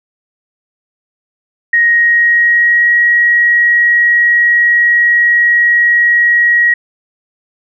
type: tone with pitch glide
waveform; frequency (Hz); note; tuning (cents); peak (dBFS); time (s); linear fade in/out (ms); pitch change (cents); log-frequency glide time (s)
sine; 1876 to 1900; A#6 to A#6; +11 to +33; -6; 1.73-6.74; 5; +22; 1.84-2.92
effects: none